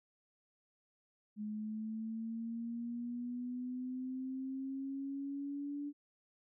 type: linear sweep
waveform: sine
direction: up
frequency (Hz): 210 to 290.1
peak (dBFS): -38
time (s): 1.36-5.93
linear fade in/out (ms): 50
effects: none